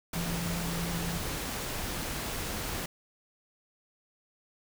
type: tone in noise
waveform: sine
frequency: 170 Hz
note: F3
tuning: 46 cents flat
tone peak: -33 dBFS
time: 0.15-1.18 s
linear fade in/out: 5 ms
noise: pink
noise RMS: -35 dBFS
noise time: 0.13-2.86 s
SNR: -1 dB
effects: none